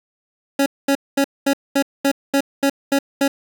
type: tone bursts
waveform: 25% pulse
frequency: 277.2 Hz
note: C#4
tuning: in tune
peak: -10 dBFS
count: 10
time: 0.59-3.28 s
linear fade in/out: 5 ms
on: 71 ms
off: 220 ms
effects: 7-bit